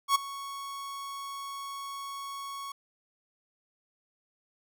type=tone with ADSR envelope; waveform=45% pulse; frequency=1108.7 Hz; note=C#6; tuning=in tune; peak=-19 dBFS; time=0.08-2.72 s; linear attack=72 ms; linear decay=12 ms; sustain=-18 dB; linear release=4 ms; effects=none